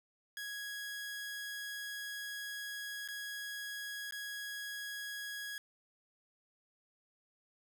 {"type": "tone with dropouts", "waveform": "sawtooth", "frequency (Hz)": 1661.2, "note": "G#6", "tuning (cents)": 0, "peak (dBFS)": -37, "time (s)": [0.37, 5.58], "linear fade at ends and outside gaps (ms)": 1, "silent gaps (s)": [[3.077, 3.086], [4.109, 4.123]], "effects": ["13-bit"]}